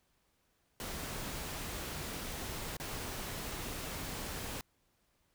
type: noise with dropouts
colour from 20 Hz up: pink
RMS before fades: -41 dBFS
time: 0.8-4.61 s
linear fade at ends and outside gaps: 1 ms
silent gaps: 2.768-2.799 s
effects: pink hiss -75 dBFS RMS until 5.34 s